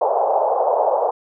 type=band-pass noise; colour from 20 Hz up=white; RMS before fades=-18 dBFS; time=0.01-1.11 s; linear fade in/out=5 ms; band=480 to 870 Hz; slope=48 dB/octave; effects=none